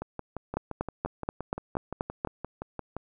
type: two click trains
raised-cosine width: 1 ms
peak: -14 / -20 dBFS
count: 8 / 18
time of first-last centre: 0.57-2.249 / 0.02-2.966 s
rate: 4.17 / 5.77 Hz
effects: none